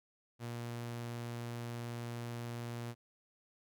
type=tone; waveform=sawtooth; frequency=118.6 Hz; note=A#2; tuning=30 cents sharp; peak=-36 dBFS; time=0.39-2.95 s; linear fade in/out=50 ms; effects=none